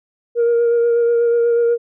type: tone with vibrato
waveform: sine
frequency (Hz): 470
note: A#4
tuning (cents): +14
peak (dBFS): -10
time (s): 0.35-1.78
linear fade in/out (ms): 50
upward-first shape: sine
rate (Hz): 8.2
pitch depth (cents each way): 16
effects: tanh soft clip ceiling -10 dBFS